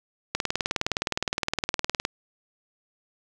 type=click train; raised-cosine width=0.2 ms; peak=-7 dBFS; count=34; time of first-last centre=0.35-2.051 s; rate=19.4 Hz; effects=none